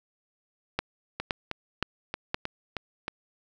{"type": "two click trains", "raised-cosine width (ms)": 0.3, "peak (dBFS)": [-15, -10], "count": [7, 4], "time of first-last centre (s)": [[1.2, 3.081], [0.79, 2.344]], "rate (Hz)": [3.19, 1.93], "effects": []}